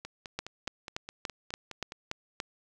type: two click trains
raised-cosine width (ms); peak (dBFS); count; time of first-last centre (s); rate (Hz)
0.2; -23 / -16; 10 / 8; 0.05-1.921 / 0.39-2.401; 4.81 / 3.48
effects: none